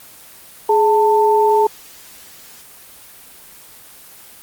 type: tone pair together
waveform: sine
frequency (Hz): 421 / 889.9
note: G#4 / A5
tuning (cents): +24 / +19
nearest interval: octave + minor second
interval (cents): 1295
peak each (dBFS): -13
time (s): 0.69-1.67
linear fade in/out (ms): 5
effects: white hiss -41 dBFS RMS until 4.42 s + Opus 24 kbps